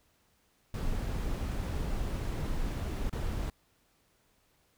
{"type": "noise with dropouts", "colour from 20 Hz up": "brown", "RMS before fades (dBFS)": -33, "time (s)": [0.74, 3.5], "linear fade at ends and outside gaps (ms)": 2, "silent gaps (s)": [3.096, 3.127], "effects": ["pink hiss -70 dBFS RMS until 4.77 s"]}